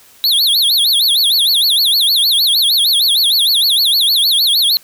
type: tone with vibrato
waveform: square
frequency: 3805 Hz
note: A#7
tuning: 35 cents sharp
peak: -10 dBFS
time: 0.24-4.77 s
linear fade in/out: 0 ms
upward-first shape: sine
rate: 6.5 Hz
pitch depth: 280 cents each way
effects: white hiss -45 dBFS RMS until 4.83 s